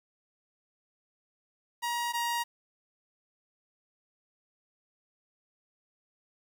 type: tone pair in turn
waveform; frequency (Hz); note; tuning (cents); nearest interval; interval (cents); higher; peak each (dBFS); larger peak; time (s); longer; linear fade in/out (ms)
sawtooth; 950 / 944.8; A#5 / A#5; +33 / +23; unison; 10; first; -26 / -25; second; 1.82-2.13 / 2.13-2.44; neither; 20
effects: 10-bit